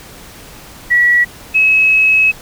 sine tone pair in turn, 1935 / 2570 Hz, B6 / E7, -36 / -45 cents, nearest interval perfect fourth, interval 491 cents, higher second, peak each -7 / -7 dBFS, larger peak neither, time 0.9-1.25 / 1.54-2.32 s, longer second, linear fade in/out 20 ms, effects pink hiss -36 dBFS RMS until 2.41 s

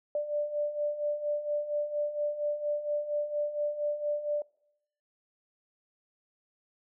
sine beating tone pair, 587.3 / 591.6 Hz, D5 / D5, 0 / +13 cents, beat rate 4.3 Hz, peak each -35 / -30 dBFS, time 0.15-4.42 s, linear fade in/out 2 ms, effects noise-tail reverb RT60 0.8 s tail -23 dB re dry

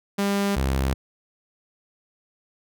sawtooth tone pair in turn, 200 / 66.74 Hz, G3 / C2, +35 / +35 cents, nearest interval octave + perfect fifth, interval 1900 cents, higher first, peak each -17 dBFS, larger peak neither, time 0.18-0.56 / 0.56-0.94 s, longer neither, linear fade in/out 10 ms, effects none

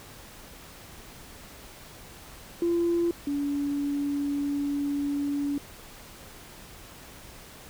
sine tone pair in turn, 342 / 285.4 Hz, F4 / D4, -36 / -49 cents, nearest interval minor third, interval 313 cents, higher first, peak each -21 / -25 dBFS, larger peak first, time 2.62-3.11 / 3.27-5.58 s, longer second, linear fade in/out 2 ms, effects tanh soft clip ceiling -18 dBFS + pink hiss -47 dBFS RMS until 7.69 s

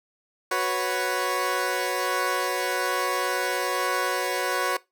15% pulse chord, F# suspended fourth, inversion none, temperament equal, 370 / 493.9 / 554.4 Hz, F#4 / B4 / C#5, 0 / 0 / 0 cents, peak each -22 dBFS, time 0.51-4.77 s, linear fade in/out 5 ms, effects noise-tail reverb RT60 0.2 s tail -20 dB re dry

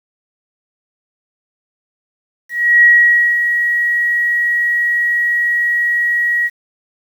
sine tone with ADSR envelope, 1907 Hz, A#6, 39 cents sharp, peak -4 dBFS, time 2.49-6.5 s, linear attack 340 ms, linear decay 540 ms, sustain -8 dB, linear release 43 ms, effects 7-bit

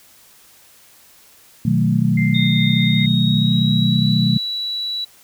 sine chord, B dominant seventh, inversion none, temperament equal, 123.47 / 155.56 / 185 / 220 Hz, B2 / D#3 / F#3 / A3, 0 / 0 / 0 / 0 cents, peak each -19 dBFS, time 1.65-4.38 s, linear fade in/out 5 ms
sine tone with tremolo, 2093 Hz, C7, in tune, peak -22 dBFS, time 2.17-3.06 s, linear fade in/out 5 ms, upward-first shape sine, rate 4.9 Hz, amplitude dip 35%
sine tone with pitch glide, 3667 to 3930 Hz, A#7 to B7, -29 to -9 cents, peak -21 dBFS, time 2.34-5.05 s, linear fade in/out 10 ms, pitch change +120 cents, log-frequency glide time 2.76-4.07 s
effects white hiss -49 dBFS RMS until 5.23 s

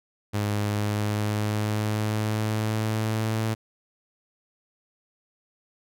sawtooth tone with pitch glide, 103.83 to 110.64 Hz, G#2 to A2, 0 to +10 cents, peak -20 dBFS, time 0.33-3.55 s, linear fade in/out 20 ms, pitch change +110 cents, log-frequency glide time 0.62-3.42 s, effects none

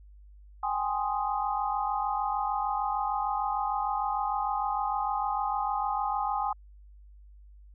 sine chord, Ab major seventh, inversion third, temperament equal, 784 / 830.6 / 1046.5 / 1244.5 Hz, G5 / Ab5 / C6 / Eb6, 0 / 0 / 0 / 0 cents, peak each -33 / -30 / -34 / -34 dBFS, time 0.63-6.53 s, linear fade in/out 5 ms, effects added 50 Hz sine -49 dBFS peak until 7.74 s

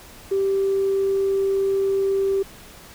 sine tone, 390.5 Hz, G4, 7 cents flat, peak -17 dBFS, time 0.31-2.43 s, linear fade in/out 10 ms, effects tanh soft clip ceiling -13 dBFS + pink hiss -44 dBFS RMS until 2.94 s

